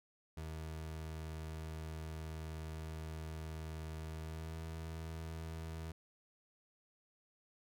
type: tone with pitch glide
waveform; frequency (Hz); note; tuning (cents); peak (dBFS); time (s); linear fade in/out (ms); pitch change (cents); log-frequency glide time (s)
30% pulse; 79.2 to 81; D#2 to E2; +31 to -30; -40; 0.37-5.92; 5; +39; 4.21-4.59
effects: none